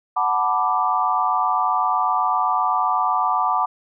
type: chord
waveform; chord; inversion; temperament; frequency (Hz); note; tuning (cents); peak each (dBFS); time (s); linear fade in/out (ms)
sine; B minor seventh; second; equal; 740 / 880 / 987.8 / 1174.7; F#5 / A5 / B5 / D6; 0 / 0 / 0 / 0; -23 / -24 / -23 / -21; 0.16-3.66; 10
effects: none